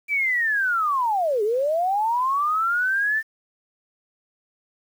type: linear two-way sweep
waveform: sine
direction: down then up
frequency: 2349 to 401.8 to 1797 Hz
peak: -19 dBFS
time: 0.08-3.23 s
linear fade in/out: 50 ms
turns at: 1.43 s
effects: 8-bit